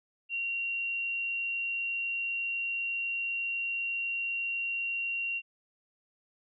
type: tone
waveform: sine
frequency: 2754 Hz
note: F7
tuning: 25 cents flat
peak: -30 dBFS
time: 0.29-5.42 s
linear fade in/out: 50 ms
effects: none